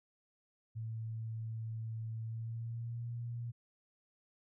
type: tone with pitch glide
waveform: sine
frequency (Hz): 112.1 to 118.42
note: A2 to A#2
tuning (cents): +33 to +28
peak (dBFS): -38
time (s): 0.75-3.52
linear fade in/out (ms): 20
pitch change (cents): +95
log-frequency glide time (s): 2.21-3.08
effects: none